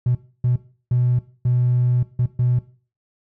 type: tone bursts at uneven times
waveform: triangle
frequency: 123.47 Hz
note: B2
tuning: in tune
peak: -12 dBFS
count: 6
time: 0.06-0.15 / 0.44-0.56 / 0.91-1.19 / 1.45-2.03 / 2.19-2.26 / 2.39-2.59 s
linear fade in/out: 5 ms
effects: noise-tail reverb RT60 0.4 s tail -19 dB re dry + tanh soft clip ceiling -11 dBFS